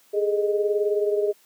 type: tone cluster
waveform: sine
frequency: 411.4 / 430.3 / 620 Hz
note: G#4 / A4 / D#5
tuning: -16 / -39 / -6 cents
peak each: -21 / -27 / -28 dBFS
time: 0.13-1.33 s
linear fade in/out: 20 ms
effects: white hiss -58 dBFS RMS until 1.45 s + high-pass 200 Hz 12 dB/octave